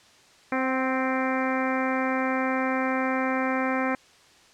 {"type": "harmonic tone with a mistuned harmonic", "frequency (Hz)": 261.6, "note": "C4", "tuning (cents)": 0, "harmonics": [1, 2, 3, 4, 5, 6, 7, 8, 9], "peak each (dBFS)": [-27, -30, -32, -33, -34, -35, -35, -36, -37], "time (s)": [0.52, 3.95], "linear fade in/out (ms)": 2, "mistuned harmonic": 3, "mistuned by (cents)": -21, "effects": ["white hiss -55 dBFS RMS until 4.53 s", "low-pass 6000 Hz 12 dB/octave"]}